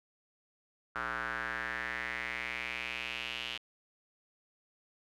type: tone with band-pass filter sweep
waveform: square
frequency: 60 Hz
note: B1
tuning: 49 cents flat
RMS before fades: -38 dBFS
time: 0.95-3.58 s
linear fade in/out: 10 ms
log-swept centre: 1400 to 3000 Hz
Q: 4.5
effects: none